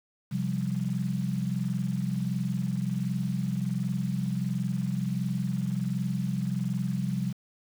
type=chord; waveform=sine; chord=C suspended fourth; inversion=none; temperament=equal; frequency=130.81 / 174.61 / 196 Hz; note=C3 / F3 / G3; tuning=0 / 0 / 0 cents; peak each=-31 / -31 / -31 dBFS; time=0.31-7.33 s; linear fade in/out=20 ms; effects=8-bit